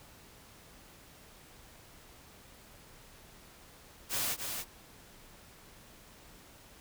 white noise with echo, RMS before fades -33 dBFS, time 4.09-4.37 s, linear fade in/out 50 ms, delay 280 ms, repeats 1, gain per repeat -5 dB, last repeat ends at 4.65 s, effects pink hiss -56 dBFS RMS until 6.8 s

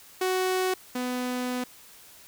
sawtooth tone pair in turn, 371.7 / 249.7 Hz, F#4 / B3, +8 / +19 cents, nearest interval perfect fifth, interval 689 cents, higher first, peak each -20 / -24 dBFS, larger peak first, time 0.21-0.74 / 0.95-1.64 s, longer second, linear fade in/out 5 ms, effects white hiss -51 dBFS RMS until 2.27 s

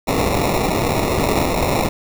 violet noise with sample-and-hold, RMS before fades -18 dBFS, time 0.07-1.89 s, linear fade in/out 5 ms, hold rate 1575 Hz, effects none

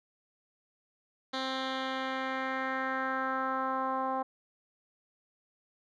10% pulse tone with low-pass filter sweep, 263.3 Hz, C4, 11 cents sharp, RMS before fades -33 dBFS, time 1.33-4.23 s, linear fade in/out 10 ms, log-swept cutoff 4000 to 920 Hz, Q 2.6, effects none

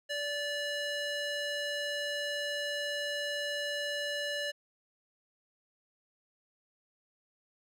square tone with band-pass filter, 581 Hz, D5, 19 cents flat, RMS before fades -35 dBFS, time 0.09-4.52 s, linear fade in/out 20 ms, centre 2800 Hz, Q 0.82, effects none

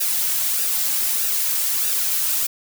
blue noise with flanger, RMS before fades -21 dBFS, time 0-2.47 s, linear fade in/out 10 ms, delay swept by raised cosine 0.92 to 2.92 ms, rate 1.6 Hz, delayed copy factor -0.55, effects none

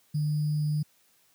sine tone with sample-and-hold, 150.4 Hz, D3, 42 cents sharp, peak -24 dBFS, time 0.14-0.83 s, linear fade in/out 10 ms, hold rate 4900 Hz, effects white hiss -65 dBFS RMS until 1.34 s + high-pass 80 Hz 12 dB/octave

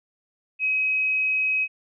sine tone, 2540 Hz, D#7, 35 cents sharp, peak -20 dBFS, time 0.59-1.68 s, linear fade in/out 50 ms, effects none

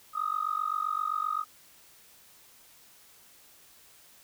sine tone with amplitude modulation, 1248 Hz, D#6, 5 cents sharp, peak -23 dBFS, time 0.13-1.45 s, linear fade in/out 50 ms, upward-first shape sine, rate 47.7 Hz, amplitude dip 95%, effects tanh soft clip ceiling -20 dBFS + white hiss -57 dBFS RMS until 4.23 s

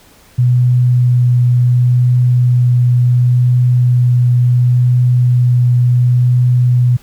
sine tone with vibrato, 123.47 Hz, B2, in tune, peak -7 dBFS, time 0.38-6.97 s, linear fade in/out 10 ms, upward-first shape triangle, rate 0.7 Hz, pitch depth 10 cents each way, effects pink hiss -45 dBFS RMS until 7.02 s

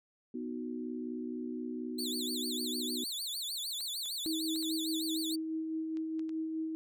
sine chord, B major, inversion none, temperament equal, 246.9 / 311.1 / 370 Hz, B3 / D#4 / F#4, 0 / 0 / 0 cents, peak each -38 / -42 / -43 dBFS, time 0.34-3.04 s, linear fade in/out 5 ms
sawtooth tone with vibrato, 3951 Hz, B7, in tune, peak -33 dBFS, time 1.98-5.36 s, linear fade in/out 10 ms, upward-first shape sine, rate 6.6 Hz, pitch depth 260 cents each way
clicks, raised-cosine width 0.2 ms, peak -37 dBFS, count 8, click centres 3.807 / 4.058 / 4.264 / 4.56 / 4.627 / 5.971 / 6.194 / 6.293 s
sine tone with tremolo, 319 Hz, D#4, 43 cents sharp, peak -32 dBFS, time 4.26-6.75 s, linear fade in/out 0 ms, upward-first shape sine, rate 4.8 Hz, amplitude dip 30%
effects none

